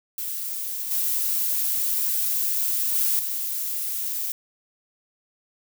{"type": "noise with level steps", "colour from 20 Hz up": "violet", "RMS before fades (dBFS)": [-30, -24, -22, -28], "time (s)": [0.18, 4.32], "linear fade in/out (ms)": 2, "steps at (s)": [0.91, 2.95, 3.19], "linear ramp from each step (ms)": 2, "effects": []}